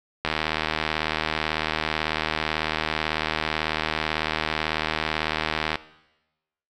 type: click train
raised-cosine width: 0.3 ms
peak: -7 dBFS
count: 431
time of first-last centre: 0.25-5.756 s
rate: 78.1 Hz
effects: noise-tail reverb RT60 1.0 s tail -18 dB re dry